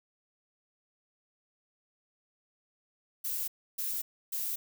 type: noise bursts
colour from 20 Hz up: violet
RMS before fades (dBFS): -34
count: 3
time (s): 3.24-4.56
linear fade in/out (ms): 10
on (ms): 240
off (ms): 300
effects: none